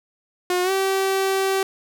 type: tone with pitch glide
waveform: sawtooth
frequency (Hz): 360 to 385.8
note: F#4 to G4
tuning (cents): -47 to -28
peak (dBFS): -15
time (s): 0.5-1.63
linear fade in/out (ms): 2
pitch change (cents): +119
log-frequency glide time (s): 0.63-0.71
effects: none

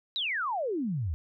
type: exponential sweep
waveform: sine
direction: down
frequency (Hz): 4013 to 71.3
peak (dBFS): -28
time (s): 0.16-1.14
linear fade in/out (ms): 0
effects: none

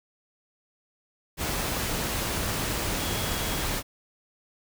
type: tone in noise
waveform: sine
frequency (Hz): 3322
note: G#7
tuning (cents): 0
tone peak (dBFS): -39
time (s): 2.96-3.67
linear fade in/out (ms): 50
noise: pink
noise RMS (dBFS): -29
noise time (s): 1.37-3.83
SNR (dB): -13
effects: none

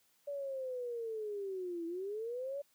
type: linear two-way sweep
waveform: sine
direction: down then up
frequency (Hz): 577 to 329.6 to 577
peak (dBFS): -37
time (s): 0.27-2.62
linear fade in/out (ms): 10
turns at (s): 1.86
effects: white hiss -72 dBFS RMS until 2.74 s + high-pass 100 Hz 12 dB/octave

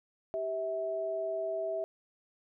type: tone pair together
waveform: sine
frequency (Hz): 390.4 / 650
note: G4 / E5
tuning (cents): -7 / -24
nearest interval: major sixth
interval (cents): 883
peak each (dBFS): -38 / -32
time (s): 0.34-1.84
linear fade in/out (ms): 0
effects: none

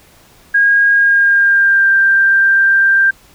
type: tone with pitch glide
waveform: sine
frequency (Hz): 1632 to 1581.9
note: G#6 to G6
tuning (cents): -31 to +15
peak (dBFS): -7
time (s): 0.54-3.11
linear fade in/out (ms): 10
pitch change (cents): -54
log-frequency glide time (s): 0.92-1.91
effects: pink hiss -46 dBFS RMS until 3.34 s

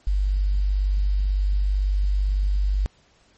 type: tone with quantisation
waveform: sine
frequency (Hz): 49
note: G1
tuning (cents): 0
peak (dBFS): -18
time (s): 0.07-2.86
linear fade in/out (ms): 0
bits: 8
effects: pink hiss -59 dBFS RMS until 3.37 s + MP3 32 kbps

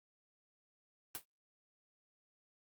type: noise with exponential decay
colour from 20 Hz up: white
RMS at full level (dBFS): -38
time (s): 1.15-1.25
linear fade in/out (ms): 0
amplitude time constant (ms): 20
effects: Opus 32 kbps

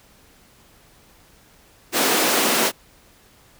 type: high-pass noise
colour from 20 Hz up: pink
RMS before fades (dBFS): -19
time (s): 1.92-2.72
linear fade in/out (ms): 50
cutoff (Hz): 240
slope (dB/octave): 24
effects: pink hiss -53 dBFS RMS until 3.59 s

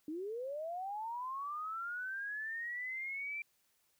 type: linear sweep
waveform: sine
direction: up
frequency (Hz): 293.7 to 2359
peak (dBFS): -38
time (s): 0.08-3.42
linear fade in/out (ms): 2
effects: white hiss -75 dBFS RMS until 3.99 s

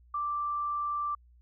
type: tone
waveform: sine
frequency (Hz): 1174.7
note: D6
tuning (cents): 0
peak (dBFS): -29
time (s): 0.14-1.15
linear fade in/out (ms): 5
effects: added 60 Hz sine -56 dBFS peak until 1.41 s

